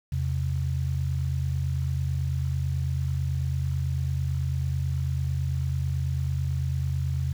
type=tone pair together; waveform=sine; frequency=83.1 / 132.17 Hz; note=E2 / C3; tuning=+15 / +18 cents; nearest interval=minor sixth; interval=803 cents; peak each=-27 dBFS; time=0.12-7.33 s; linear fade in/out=5 ms; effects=8-bit